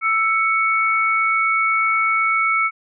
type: tone pair together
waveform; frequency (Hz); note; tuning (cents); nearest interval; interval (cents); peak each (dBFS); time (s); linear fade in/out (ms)
sine; 1322 / 2223; E6 / C#7; +5 / +4; major sixth; 899; -18; 0.01-2.71; 50
effects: none